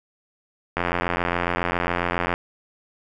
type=click train; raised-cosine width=0.5 ms; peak=-7 dBFS; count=138; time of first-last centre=0.77-2.339 s; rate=87.3 Hz; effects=none